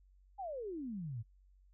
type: exponential sweep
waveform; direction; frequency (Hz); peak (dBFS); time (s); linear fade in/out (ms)
sine; down; 830.6 to 103.83; -39; 0.38-1.23; 20
effects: noise-tail reverb RT60 0.1 s tail -22 dB re dry + added 47 Hz sine -62 dBFS peak until 1.73 s